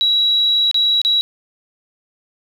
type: tone with dropouts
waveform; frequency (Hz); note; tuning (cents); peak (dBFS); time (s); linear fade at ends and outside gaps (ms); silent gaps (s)
sine; 3889; B7; -27; -12; 0.01-1.21; 0; 0.713-0.744 / 1.016-1.049
effects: 7-bit